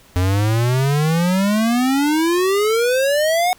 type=exponential sweep; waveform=square; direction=up; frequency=88.6 to 739 Hz; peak=-15 dBFS; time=0.16-3.53 s; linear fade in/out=0 ms; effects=pink hiss -49 dBFS RMS until 3.58 s